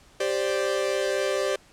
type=chord; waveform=45% pulse; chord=G suspended fourth; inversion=none; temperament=equal; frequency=392 / 523.3 / 587.3 Hz; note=G4 / C5 / D5; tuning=0 / 0 / 0 cents; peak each=-28 dBFS; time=0.2-1.56 s; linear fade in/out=5 ms; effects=pink hiss -55 dBFS RMS until 1.72 s + low-pass 9000 Hz 12 dB/octave